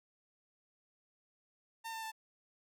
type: tone with pitch steps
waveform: sawtooth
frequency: 905 / 895.1 / 885.4 Hz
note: A5 / A5 / A5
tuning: +48 / +29 / +11 cents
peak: -37 dBFS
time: 1.84-2.119 s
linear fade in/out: 20 ms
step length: 93 ms
effects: none